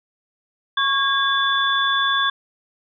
sine tone cluster, 1105 / 1629 / 3464 Hz, C#6 / G#6 / A7, -6 / -34 / -28 cents, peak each -21 dBFS, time 0.77-2.3 s, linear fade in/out 5 ms, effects none

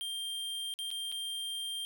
square tone with dropouts, 3182 Hz, G7, 25 cents sharp, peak -36 dBFS, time 0.01-1.85 s, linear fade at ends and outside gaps 0 ms, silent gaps 0.739-0.789 / 0.905-0.913 / 1.117-1.123 s, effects none

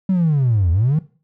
triangle linear two-way sweep, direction down then up, 193.7 to 79.6 to 163.7 Hz, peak -10 dBFS, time 0.09-0.99 s, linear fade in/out 5 ms, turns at 0.71 s, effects noise-tail reverb RT60 0.4 s tail -21 dB re dry + tanh soft clip ceiling -9 dBFS

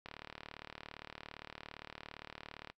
click train, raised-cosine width 0.3 ms, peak -29 dBFS, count 100, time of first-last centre 0.06-2.7 s, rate 37.5 Hz, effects noise-tail reverb RT60 0.1 s tail -21 dB re dry

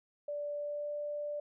sine tone with pitch glide, 584 to 588.4 Hz, D5 to D5, -10 to +3 cents, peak -35 dBFS, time 0.28-1.4 s, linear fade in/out 5 ms, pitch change +13 cents, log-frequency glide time 0.54-0.9 s, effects none

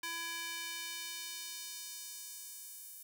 square tone with high-pass filter sweep, 334.1 Hz, E4, 23 cents sharp, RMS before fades -44 dBFS, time 0.03-3.03 s, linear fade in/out 5 ms, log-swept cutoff 1500 to 11000 Hz, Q 0.85, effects none

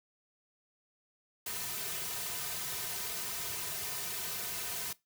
white noise with comb filter, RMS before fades -38 dBFS, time 1.46-4.93 s, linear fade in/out 5 ms, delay 3.6 ms, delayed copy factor -0.95, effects noise-tail reverb RT60 0.2 s tail -20 dB re dry

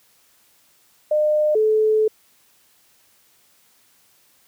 sine tone pair in turn, 606 / 433.2 Hz, D#5 / A4, -46 / -27 cents, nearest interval tritone, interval 581 cents, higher first, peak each -15 / -14 dBFS, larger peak second, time 1.11-1.55 / 1.55-2.08 s, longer second, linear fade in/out 5 ms, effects white hiss -58 dBFS RMS until 4.47 s + high-pass 60 Hz 12 dB/octave

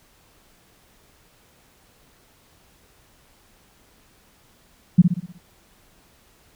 sine tone with echo, 176.3 Hz, F3, 17 cents sharp, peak -6 dBFS, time 4.98-5.02 s, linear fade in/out 10 ms, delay 61 ms, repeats 6, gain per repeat -6 dB, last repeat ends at 5.386 s, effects pink hiss -57 dBFS RMS until 6.55 s

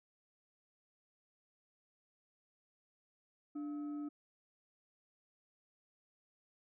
sine tone with frequency modulation, 293.7 Hz, D4, in tune, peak -39 dBFS, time 3.55-4.09 s, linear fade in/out 10 ms, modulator 990 Hz, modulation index 0.21, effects none

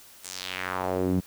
sawtooth tone with band-pass filter sweep, 92.5 Hz, F#2, in tune, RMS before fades -29 dBFS, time 0.23-1.21 s, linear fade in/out 20 ms, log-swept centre 9100 to 190 Hz, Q 2, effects white hiss -51 dBFS RMS until 1.26 s

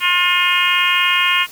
harmonic tone, 356.2 Hz, F4, 34 cents sharp, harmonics 3 / 4 / 5 / 6 / 7 / 8 / 9, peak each -20 / -23 / -23 / -20 / -19 / -18 / -24 dBFS, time 0-1.47 s, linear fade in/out 50 ms, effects white hiss -39 dBFS RMS until 1.51 s

